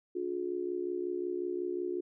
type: tone with amplitude modulation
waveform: sine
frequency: 358.6 Hz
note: F4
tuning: 46 cents sharp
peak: -28 dBFS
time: 0.15-2.01 s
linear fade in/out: 10 ms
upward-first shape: sine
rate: 65.5 Hz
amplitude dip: 85%
effects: none